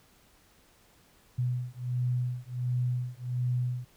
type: beating tone pair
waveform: sine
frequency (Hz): 123.47 / 124.87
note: B2 / B2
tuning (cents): 0 / +20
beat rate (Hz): 1.4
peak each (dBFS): -31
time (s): 1.38-3.85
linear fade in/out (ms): 10
effects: pink hiss -62 dBFS RMS until 3.96 s